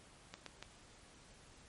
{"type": "clicks", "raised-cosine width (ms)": 0.2, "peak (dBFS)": -28, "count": 3, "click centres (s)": [0.34, 0.463, 0.626], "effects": ["pink hiss -61 dBFS RMS until 1.68 s", "MP3 48 kbps"]}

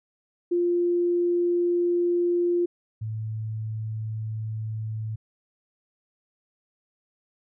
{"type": "tone pair in turn", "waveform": "sine", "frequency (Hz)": [349.2, 109.61], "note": ["F4", "A2"], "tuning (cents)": [0, -6], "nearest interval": "octave + minor sixth", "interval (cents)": 2006, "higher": "first", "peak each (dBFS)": [-20, -28], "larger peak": "first", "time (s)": [[0.51, 2.66], [3.01, 5.16]], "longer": "neither", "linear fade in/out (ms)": 10, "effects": []}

